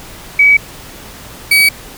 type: tone pair in turn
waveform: sine / 35% pulse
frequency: 2275 / 2275 Hz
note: C#7 / C#7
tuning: +44 / +44 cents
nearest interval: unison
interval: 0 cents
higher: neither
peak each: -4 dBFS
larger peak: neither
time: 0.39-0.57 / 1.51-1.69 s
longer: neither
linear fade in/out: 5 ms
effects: pink hiss -33 dBFS RMS until 1.97 s